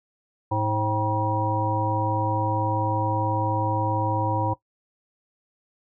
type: harmonic tone with a mistuned harmonic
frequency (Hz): 106.5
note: G#2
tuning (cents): +44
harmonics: 1 / 3 / 5 / 7 / 9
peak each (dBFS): -26 / -30 / -30 / -30 / -25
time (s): 0.51-4.54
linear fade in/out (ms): 10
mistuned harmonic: 7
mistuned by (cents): +85
effects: noise-tail reverb RT60 0.1 s tail -17 dB re dry